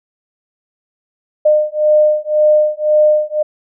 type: beating tone pair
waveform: sine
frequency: 606 / 607.9 Hz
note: D#5 / D#5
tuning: -46 / -40 cents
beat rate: 1.9 Hz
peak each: -12 dBFS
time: 1.45-3.43 s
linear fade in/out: 10 ms
effects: none